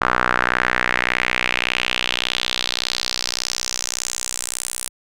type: tone with band-pass filter sweep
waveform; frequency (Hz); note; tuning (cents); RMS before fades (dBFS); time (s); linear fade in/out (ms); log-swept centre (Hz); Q
sawtooth; 61.74; B1; 0; -22; 0.01-4.89; 5; 1300 to 9500; 2.8
effects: none